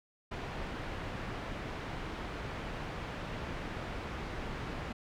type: low-pass noise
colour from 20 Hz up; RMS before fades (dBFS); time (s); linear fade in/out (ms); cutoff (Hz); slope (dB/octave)
pink; -40; 0.31-4.93; 10; 2500; 12
effects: none